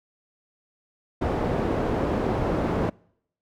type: low-pass noise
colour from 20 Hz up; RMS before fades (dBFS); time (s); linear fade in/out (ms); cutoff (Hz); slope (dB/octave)
white; -25; 1.21-2.9; 10; 520; 12
effects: noise-tail reverb RT60 0.7 s tail -26 dB re dry